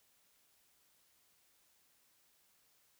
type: silence
effects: white hiss -72 dBFS RMS until 2.99 s